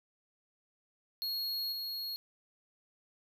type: tone with level steps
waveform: square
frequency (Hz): 4306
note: C8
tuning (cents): +49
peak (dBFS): -34 / -37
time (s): 1.22-2.16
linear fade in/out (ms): 0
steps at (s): 1.72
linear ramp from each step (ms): 5
effects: none